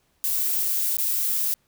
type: noise with dropouts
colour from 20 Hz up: violet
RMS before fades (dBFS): -24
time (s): 0.24-1.54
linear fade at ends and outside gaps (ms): 0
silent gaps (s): 0.969-0.985
effects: pink hiss -67 dBFS RMS until 1.67 s